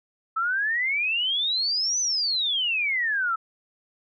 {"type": "exponential two-way sweep", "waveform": "sine", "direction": "up then down", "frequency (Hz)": [1295, 6150, 1295], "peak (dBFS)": -22, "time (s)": [0.36, 3.36], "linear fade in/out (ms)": 10, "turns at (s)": 2, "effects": []}